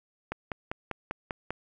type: click train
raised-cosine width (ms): 0.5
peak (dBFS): -17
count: 7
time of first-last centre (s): 0.32-1.506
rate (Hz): 5.06
effects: none